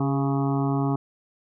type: harmonic tone with a mistuned harmonic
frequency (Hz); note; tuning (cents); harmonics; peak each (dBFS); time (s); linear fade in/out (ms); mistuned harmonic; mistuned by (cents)
138.59; C#3; 0; 1 / 2 / 3 / 5 / 6 / 7 / 8 / 9; -24 / -25 / -32 / -34 / -35 / -39 / -36 / -40; 0-0.96; 5; 3; -36
effects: none